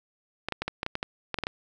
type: clicks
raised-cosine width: 0.3 ms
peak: -13 dBFS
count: 12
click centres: 0.486 / 0.523 / 0.62 / 0.68 / 0.831 / 0.864 / 0.954 / 1.029 / 1.343 / 1.387 / 1.437 / 1.469 s
effects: none